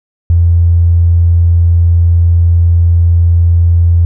triangle tone with tanh clipping, 85.2 Hz, F2, 42 cents flat, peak -4 dBFS, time 0.3-4.05 s, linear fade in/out 0 ms, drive 3 dB, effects none

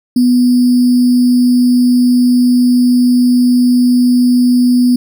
sine tone with sample-and-hold, 246.9 Hz, B3, in tune, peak -6 dBFS, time 0.16-4.96 s, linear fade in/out 5 ms, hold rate 4900 Hz, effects none

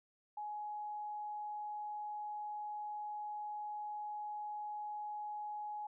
sine tone, 839 Hz, G#5, 17 cents sharp, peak -40 dBFS, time 0.37-5.87 s, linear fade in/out 5 ms, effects none

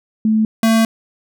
sine / square tone pair in turn, 218.2 / 224.7 Hz, A3 / A3, -14 / +37 cents, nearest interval minor second, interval 51 cents, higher second, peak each -11 dBFS, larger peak neither, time 0.25-0.45 / 0.63-0.85 s, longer second, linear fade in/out 2 ms, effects none

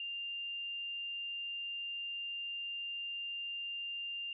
sine tone, 2794 Hz, F7, in tune, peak -38 dBFS, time 0-4.33 s, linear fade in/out 2 ms, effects none

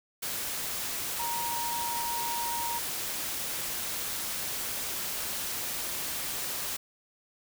sine tone in noise, 940 Hz, A#5, 14 cents sharp, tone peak -32 dBFS, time 1.19-2.79 s, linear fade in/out 10 ms, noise white, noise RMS -34 dBFS, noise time 0.22-6.77 s, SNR -1 dB, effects none

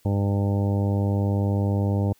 harmonic tone, 100 Hz, G2, 35 cents sharp, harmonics 1 / 2 / 3 / 4 / 5 / 6 / 7 / 8 / 9, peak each -21 / -27 / -31 / -35 / -34 / -36 / -44 / -39 / -42 dBFS, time 0.05-2.13 s, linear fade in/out 5 ms, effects white hiss -61 dBFS RMS until 2.19 s

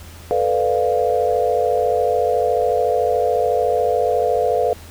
sine chord, B half-diminished seventh, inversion third, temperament equal, 440 / 493.9 / 587.3 / 698.5 Hz, A4 / B4 / D5 / F5, 0 / 0 / 0 / 0 cents, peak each -21 / -19 / -23 / -20 dBFS, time 0.31-4.73 s, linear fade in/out 0 ms, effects added 83 Hz sine -38 dBFS peak until 4.9 s + pink hiss -42 dBFS RMS until 4.9 s

